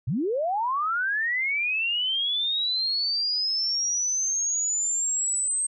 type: linear sweep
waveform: sine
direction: up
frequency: 98 to 8360 Hz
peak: -23 dBFS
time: 0.07-5.67 s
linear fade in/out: 10 ms
effects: none